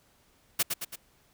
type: noise with echo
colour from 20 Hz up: white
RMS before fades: -25 dBFS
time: 0.59-0.63 s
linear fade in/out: 10 ms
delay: 110 ms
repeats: 3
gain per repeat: -5 dB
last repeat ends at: 0.96 s
effects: pink hiss -65 dBFS RMS until 1.33 s